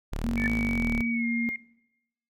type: linear two-way sweep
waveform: sawtooth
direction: up then down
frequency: 34.05 to 55 to 34.05 Hz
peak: -26 dBFS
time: 0.12-1.01 s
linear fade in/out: 0 ms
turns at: 0.53 s
type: tone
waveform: sine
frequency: 233.1 Hz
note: A#3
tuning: in tune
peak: -26 dBFS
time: 0.24-1.49 s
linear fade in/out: 0 ms
type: tone with exponential growth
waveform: sine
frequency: 1760 Hz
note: A6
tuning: in tune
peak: -22 dBFS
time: 0.35-0.47 s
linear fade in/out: 5 ms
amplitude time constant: 25 ms
type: tone with pitch glide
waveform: sine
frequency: 2266 to 2127 Hz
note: C#7 to C7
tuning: +37 to +28 cents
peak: -30 dBFS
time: 0.37-1.56 s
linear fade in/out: 2 ms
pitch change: -109 cents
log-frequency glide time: 1.11-1.26 s
effects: noise-tail reverb RT60 0.9 s tail -21 dB re dry